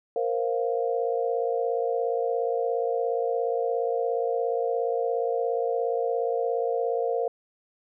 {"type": "chord", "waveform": "sine", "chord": "Bb suspended second", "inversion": "none", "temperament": "equal", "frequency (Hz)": [466.2, 523.3, 698.5], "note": ["Bb4", "C5", "F5"], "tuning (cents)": [0, 0, 0], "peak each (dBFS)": [-26, -29, -30], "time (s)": [0.16, 7.28], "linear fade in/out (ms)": 2, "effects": []}